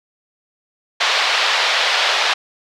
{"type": "band-pass noise", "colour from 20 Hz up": "white", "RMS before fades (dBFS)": -17, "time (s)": [1, 2.34], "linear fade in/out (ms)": 10, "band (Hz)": [560, 4200], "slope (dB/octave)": 24, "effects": []}